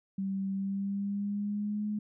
sine tone with pitch glide, 194 to 210.3 Hz, G3 to G#3, -18 to +22 cents, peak -30 dBFS, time 0.18-1.99 s, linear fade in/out 5 ms, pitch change +140 cents, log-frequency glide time 0.52-1.87 s, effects none

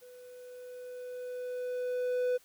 triangle tone with level ramp, 497.8 Hz, B4, 14 cents sharp, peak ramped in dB -48 to -24 dBFS, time 0.01-2.38 s, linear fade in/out 20 ms, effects white hiss -63 dBFS RMS until 2.44 s

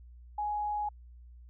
sine tone, 835 Hz, G#5, 9 cents sharp, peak -30 dBFS, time 0.38-0.89 s, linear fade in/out 5 ms, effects added 60 Hz sine -49 dBFS peak until 1.49 s

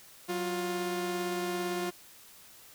sawtooth tone pair together, 185.1 / 352.5 Hz, F#3 / F4, +1 / +16 cents, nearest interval major seventh, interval 1115 cents, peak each -34 / -28 dBFS, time 0.28-1.91 s, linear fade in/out 20 ms, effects white hiss -54 dBFS RMS until 2.74 s

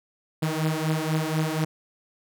sawtooth beating tone pair, 155.56 / 159.66 Hz, D#3 / D#3, 0 / +45 cents, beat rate 4.1 Hz, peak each -22 / -23 dBFS, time 0.42-1.65 s, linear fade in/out 10 ms, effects none

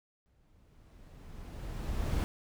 brown noise with exponential growth, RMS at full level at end -29 dBFS, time 0.26-2.24 s, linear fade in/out 0 ms, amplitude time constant 430 ms, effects none

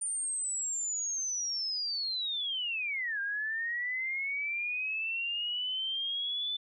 sine linear two-way sweep, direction down then up, 9090 to 1593 to 3525 Hz, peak -31 dBFS, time 0.01-6.57 s, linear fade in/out 10 ms, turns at 3.2 s, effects none

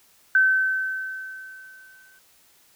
sine tone with exponential decay, 1535 Hz, G6, 37 cents flat, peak -13 dBFS, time 0.35-2.19 s, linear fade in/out 2 ms, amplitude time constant 400 ms, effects white hiss -58 dBFS RMS until 2.75 s

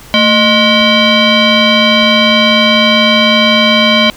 sine tone with frequency modulation, 1453 Hz, F#6, 32 cents flat, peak -5 dBFS, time 0.14-4.1 s, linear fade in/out 0 ms, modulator 838 Hz, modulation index 2.8, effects pink hiss -35 dBFS RMS until 4.16 s

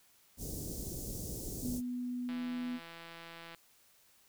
pink band-stop noise, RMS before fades -41 dBFS, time 0.37-1.82 s, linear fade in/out 50 ms, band 480 to 5800 Hz, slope 24 dB/octave
sine tone, 246.9 Hz, B3, in tune, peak -35 dBFS, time 1.61-2.8 s, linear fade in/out 50 ms
click train, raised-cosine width 0.3 ms, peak -33 dBFS, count 211, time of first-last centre 2.29-3.547 s, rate 167 Hz
effects white hiss -66 dBFS RMS until 4.28 s

